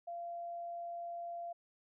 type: tone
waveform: sine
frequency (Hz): 688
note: F5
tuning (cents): -26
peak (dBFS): -40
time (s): 0.07-1.53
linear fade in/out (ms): 10
effects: none